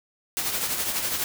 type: noise with tremolo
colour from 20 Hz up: white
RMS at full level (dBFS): -25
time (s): 0.37-1.24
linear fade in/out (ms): 0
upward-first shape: triangle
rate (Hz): 12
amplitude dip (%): 55
effects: none